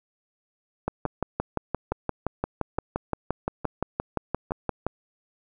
two click trains, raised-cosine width 1 ms, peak -21 / -11 dBFS, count 5 / 24, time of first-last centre 1.06-4.508 / 0.88-4.866 s, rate 1.16 / 5.77 Hz, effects none

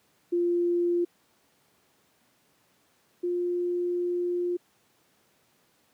sine tone pair in turn, 347.8 / 352.7 Hz, F4 / F4, -7 / +17 cents, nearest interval unison, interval 24 cents, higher second, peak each -22 / -25 dBFS, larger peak first, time 0.32-1.05 / 3.23-4.57 s, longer second, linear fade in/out 10 ms, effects pink hiss -66 dBFS RMS until 5.93 s + high-pass 150 Hz 12 dB/octave

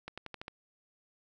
accelerating click train, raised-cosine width 0.3 ms, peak -25 dBFS, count 6, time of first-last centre 0.08-0.481 s, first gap 96 ms, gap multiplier 0.91, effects none

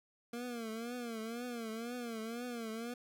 25% pulse tone with vibrato, 233.1 Hz, A#3, in tune, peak -36 dBFS, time 0.33-2.94 s, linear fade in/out 5 ms, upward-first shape triangle, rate 2 Hz, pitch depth 120 cents each way, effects none

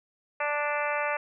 harmonic tone, 293.7 Hz, D4, in tune, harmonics 2 / 3 / 4 / 5 / 6 / 7 / 8 / 9, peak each -31 / -33 / -34 / -35 / -36 / -36 / -37 / -38 dBFS, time 0.4-1.17 s, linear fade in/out 5 ms, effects none

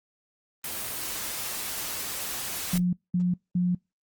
white noise, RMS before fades -33 dBFS, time 0.64-2.78 s, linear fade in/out 2 ms
sine tone bursts, 178.5 Hz, F3, 38 cents sharp, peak -21 dBFS, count 3, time 2.73-3.75 s, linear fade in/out 5 ms, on 200 ms, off 210 ms
effects noise-tail reverb RT60 0.2 s tail -26 dB re dry + Opus 24 kbps

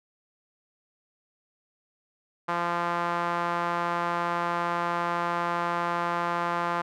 sawtooth tone with band-pass filter, 172.4 Hz, F3, 22 cents flat, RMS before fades -28 dBFS, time 2.48-6.82 s, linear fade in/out 10 ms, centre 1100 Hz, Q 2.1, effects none

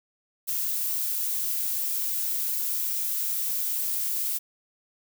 violet noise, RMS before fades -28 dBFS, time 0.47-4.39 s, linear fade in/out 20 ms, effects none

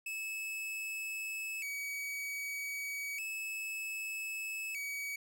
45% pulse tone with vibrato, 2428 Hz, D#7, 43 cents flat, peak -37 dBFS, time 0.06-5.16 s, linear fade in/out 5 ms, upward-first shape square, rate 0.32 Hz, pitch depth 120 cents each way, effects none

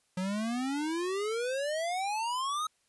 square exponential sweep, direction up, 180.4 to 1284 Hz, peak -31 dBFS, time 0.17-2.67 s, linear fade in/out 5 ms, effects white hiss -72 dBFS RMS until 2.88 s + resampled to 24000 Hz

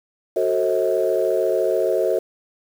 sine chord, F# diminished seventh, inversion none, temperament just, 370 / 444 / 532.8 / 639.4 Hz, F#4 / A4 / C5 / Eb5, 0 / +16 / +31 / +47 cents, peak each -22 dBFS, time 0.36-2.19 s, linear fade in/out 5 ms, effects tanh soft clip ceiling -8 dBFS + 7-bit

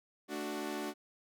sawtooth chord, D major, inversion second, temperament equal, 220 / 293.7 / 370 Hz, A3 / D4 / F#4, 0 / 0 / 0 cents, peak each -40 / -36 / -37 dBFS, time 0.28-0.94 s, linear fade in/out 50 ms, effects none

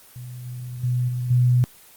sine tone with level steps, 123.9 Hz, B2, 6 cents sharp, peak -33 / -30 / -19 / -23 / -14 dBFS, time 0.16-1.64 s, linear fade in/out 0 ms, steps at 0.45 / 0.83 / 1.08 / 1.3 s, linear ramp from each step 10 ms, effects white hiss -49 dBFS RMS until 1.96 s + Opus 24 kbps

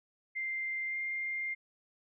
sine tone with pitch glide, 2093 to 2109 Hz, C7 to C7, 0 to +13 cents, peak -33 dBFS, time 0.35-1.55 s, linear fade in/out 20 ms, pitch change +13 cents, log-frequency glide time 0.88-0.95 s, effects none

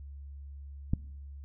click, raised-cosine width 5 ms, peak -14 dBFS, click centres 0.935 s, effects noise-tail reverb RT60 0.8 s tail -23 dB re dry + added 70 Hz sine -42 dBFS peak until 1.44 s

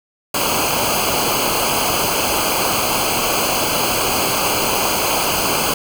pink noise with comb filter, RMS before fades -18 dBFS, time 0.34-5.74 s, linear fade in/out 5 ms, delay 0.54 ms, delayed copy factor -0.85, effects none

